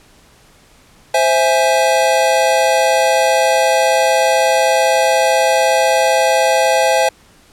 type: chord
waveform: square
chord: C augmented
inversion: none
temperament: equal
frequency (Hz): 523.3 / 659.3 / 830.6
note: C5 / E5 / G#5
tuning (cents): 0 / 0 / 0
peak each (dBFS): -16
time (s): 1.14-7.09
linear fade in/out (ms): 5
effects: pink hiss -48 dBFS RMS until 7.52 s + low-pass 11000 Hz 12 dB/octave